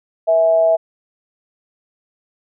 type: tone with amplitude modulation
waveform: sine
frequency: 653 Hz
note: E5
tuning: 17 cents flat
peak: -8 dBFS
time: 0.27-0.77 s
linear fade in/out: 20 ms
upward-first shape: sine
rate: 177 Hz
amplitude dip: 50%
effects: none